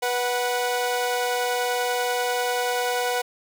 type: tone pair together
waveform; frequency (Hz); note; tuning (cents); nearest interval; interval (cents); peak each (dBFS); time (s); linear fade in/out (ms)
sawtooth; 489.9 / 740; B4 / F#5; -14 / 0; perfect fifth; 714; -21 / -22; 0.02-3.22; 10
effects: none